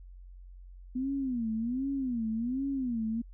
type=tone with vibrato; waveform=sine; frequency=246.9 Hz; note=B3; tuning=in tune; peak=-29 dBFS; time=0.95-3.22 s; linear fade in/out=10 ms; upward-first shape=sine; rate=1.3 Hz; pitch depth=200 cents each way; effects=added 45 Hz sine -46 dBFS peak until 3.33 s